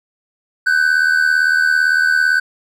triangle tone pair together, 1500 / 1577.8 Hz, F#6 / G6, +23 / +11 cents, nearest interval minor second, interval 88 cents, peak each -11 / -15 dBFS, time 0.66-2.4 s, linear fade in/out 10 ms, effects none

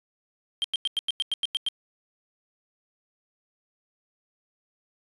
sine tone bursts, 3172 Hz, G7, 20 cents sharp, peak -20 dBFS, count 10, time 0.62-1.686 s, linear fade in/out 0 ms, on 22 ms, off 94 ms, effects tanh soft clip ceiling -22 dBFS + resampled to 24000 Hz

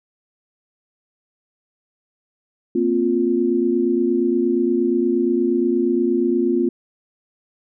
sine chord, Bb suspended second, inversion none, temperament equal with one note detuned, 233.1 / 261.6 / 350.2 Hz, Bb3 / C4 / F4, 0 / 0 / +5 cents, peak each -22 / -21 / -18 dBFS, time 2.75-6.69 s, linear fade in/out 5 ms, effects none

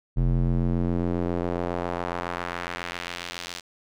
square tone with band-pass filter sweep, 43.65 Hz, F1, in tune, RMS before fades -27 dBFS, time 0.16-3.61 s, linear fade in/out 20 ms, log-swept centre 110 to 4800 Hz, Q 1, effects none

